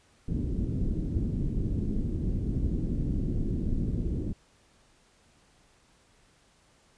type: low-pass noise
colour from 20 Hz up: pink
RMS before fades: -29 dBFS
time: 0.28-4.33 s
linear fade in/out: 5 ms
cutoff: 310 Hz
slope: 24 dB/octave
effects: pink hiss -63 dBFS RMS until 6.97 s + resampled to 22050 Hz